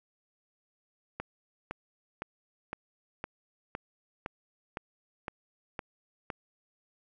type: click train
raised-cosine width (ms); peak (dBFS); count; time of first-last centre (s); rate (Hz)
0.5; -20; 11; 1.2-6.302; 1.96
effects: none